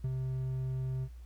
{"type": "tone with ADSR envelope", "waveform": "triangle", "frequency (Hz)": 130, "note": "C3", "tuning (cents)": -11, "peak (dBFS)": -27, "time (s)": [0.04, 1.09], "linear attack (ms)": 5, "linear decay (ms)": 38, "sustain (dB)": -3, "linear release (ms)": 59, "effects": ["added 60 Hz sine -45 dBFS peak until 1.25 s", "pink hiss -68 dBFS RMS until 1.25 s"]}